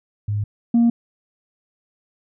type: tone pair in turn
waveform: sine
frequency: 103.83 / 234.4 Hz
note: G#2 / A#3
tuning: 0 / +10 cents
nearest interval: octave + major second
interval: 1410 cents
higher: second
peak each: -19 / -10 dBFS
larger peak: second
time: 0.28-0.44 / 0.74-0.9 s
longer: neither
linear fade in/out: 5 ms
effects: tanh soft clip ceiling -10 dBFS